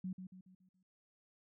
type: tone with echo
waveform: sine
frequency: 185.4 Hz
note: F#3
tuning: 4 cents sharp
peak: -38 dBFS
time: 0.04-0.13 s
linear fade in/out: 5 ms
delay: 140 ms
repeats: 5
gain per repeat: -7 dB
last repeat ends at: 0.83 s
effects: none